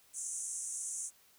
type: band-pass noise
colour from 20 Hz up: white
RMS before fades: -40 dBFS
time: 0.13-1.11 s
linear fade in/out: 50 ms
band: 6100 to 10000 Hz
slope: 96 dB/octave
effects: white hiss -65 dBFS RMS until 1.38 s